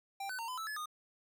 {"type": "tone with pitch steps", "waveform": "square", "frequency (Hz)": [788, 1508, 918, 1011, 1314, 1714, 1230], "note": ["G5", "F#6", "A#5", "B5", "E6", "A6", "D#6"], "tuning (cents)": [9, 32, -27, 40, -6, -46, -20], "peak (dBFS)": -39, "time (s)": [0.2, 0.858], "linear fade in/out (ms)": 5, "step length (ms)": 94, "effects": []}